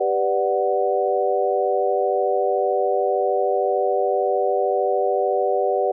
sine chord, G major seventh, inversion none, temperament equal, 392 / 493.9 / 587.3 / 740 Hz, G4 / B4 / D5 / F#5, 0 / 0 / 0 / 0 cents, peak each -23 dBFS, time 0-5.92 s, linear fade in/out 10 ms, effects none

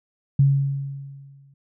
sine tone with exponential decay, 138.59 Hz, C#3, in tune, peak -11 dBFS, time 0.39-1.54 s, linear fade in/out 5 ms, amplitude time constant 250 ms, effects none

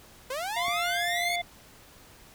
sawtooth linear sweep, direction up, 493.9 to 2244 Hz, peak -27 dBFS, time 0.3-1.36 s, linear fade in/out 5 ms
harmonic tone, 698.5 Hz, F5, in tune, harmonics 1 / 3 / 5, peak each -30 / -32 / -35 dBFS, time 0.56-1.42 s, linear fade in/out 10 ms
click, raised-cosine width 3 ms, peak -31 dBFS, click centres 0.683 s
effects pink hiss -53 dBFS RMS until 2.34 s

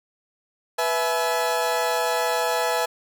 30% pulse chord, E major, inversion second, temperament equal with one note detuned, 493.9 / 659.3 / 850.5 Hz, B4 / E5 / G#5, 0 / 0 / +41 cents, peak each -23 dBFS, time 0.78-2.86 s, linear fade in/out 10 ms, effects none

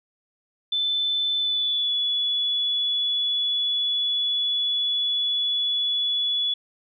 sine tone with pitch glide, 3520 to 3414 Hz, A7 to G#7, 0 to +47 cents, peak -21 dBFS, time 0.72-6.54 s, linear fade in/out 5 ms, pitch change -53 cents, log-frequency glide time 1.39-1.93 s, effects none

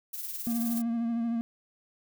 violet noise with tremolo, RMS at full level -35 dBFS, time 0.13-0.82 s, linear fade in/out 10 ms, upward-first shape sine, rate 19 Hz, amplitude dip 50%
triangle tone with vibrato, 232.3 Hz, A#3, 6 cents flat, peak -25 dBFS, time 0.47-1.41 s, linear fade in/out 0 ms, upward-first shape triangle, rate 13 Hz, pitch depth 36 cents each way
effects none

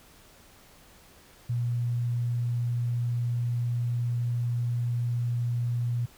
sine tone, 120 Hz, B2, 49 cents flat, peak -25 dBFS, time 1.49-6.06 s, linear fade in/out 10 ms, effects pink hiss -55 dBFS RMS until 6.17 s

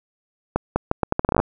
accelerating click train, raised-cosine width 1 ms, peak -4 dBFS, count 14, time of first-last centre 0.56-1.4 s, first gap 200 ms, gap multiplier 0.77, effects none

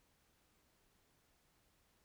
silence, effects pink hiss -75 dBFS RMS until 2.04 s

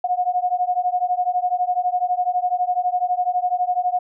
sine beating tone pair, 717 / 729 Hz, F5 / F#5, +45 / -26 cents, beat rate 12 Hz, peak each -21 dBFS, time 0.04-3.99 s, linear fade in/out 5 ms, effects none

